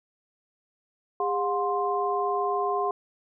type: tone cluster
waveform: sine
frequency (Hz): 405.9 / 720 / 1048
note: G#4 / F#5 / C6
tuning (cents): -40 / -47 / +2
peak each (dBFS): -28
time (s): 1.2-2.91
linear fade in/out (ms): 2
effects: none